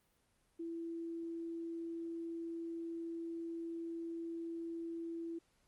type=tone; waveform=sine; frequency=333.3 Hz; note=E4; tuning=19 cents sharp; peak=-40 dBFS; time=0.59-5.39 s; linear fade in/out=10 ms; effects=pink hiss -75 dBFS RMS until 5.67 s + Opus 32 kbps